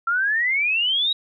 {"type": "exponential sweep", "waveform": "sine", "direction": "up", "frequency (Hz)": [1349, 3863], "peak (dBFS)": -18, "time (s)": [0.07, 1.13], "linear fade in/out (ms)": 5, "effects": []}